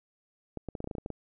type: clicks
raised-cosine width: 2 ms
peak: -23 dBFS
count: 11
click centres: 0.573 / 0.687 / 0.752 / 0.804 / 0.843 / 0.874 / 0.912 / 0.952 / 0.983 / 1.061 / 1.103 s
effects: none